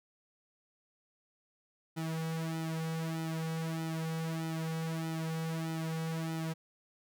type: tone with flanger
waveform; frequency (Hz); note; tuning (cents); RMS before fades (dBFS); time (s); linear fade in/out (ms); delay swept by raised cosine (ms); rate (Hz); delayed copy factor
sawtooth; 161.9; E3; -31; -36; 1.96-6.54; 20; 1.8 to 3.3; 1.6; -0.95
effects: none